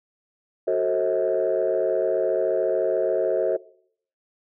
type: chord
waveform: sine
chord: F# diminished seventh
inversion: none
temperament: just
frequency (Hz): 370 / 444 / 532.8 / 639.4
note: F#4 / A4 / C5 / Eb5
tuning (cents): 0 / +16 / +31 / +47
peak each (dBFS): -24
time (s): 0.67-3.57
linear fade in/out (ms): 10
effects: noise-tail reverb RT60 0.6 s tail -19 dB re dry + tanh soft clip ceiling -13 dBFS